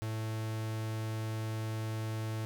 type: tone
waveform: 45% pulse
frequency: 110 Hz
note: A2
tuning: in tune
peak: -34 dBFS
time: 0.02-2.45 s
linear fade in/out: 0 ms
effects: none